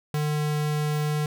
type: tone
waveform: square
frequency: 150.2 Hz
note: D3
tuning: 39 cents sharp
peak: -24 dBFS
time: 0.14-1.26 s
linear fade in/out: 2 ms
effects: none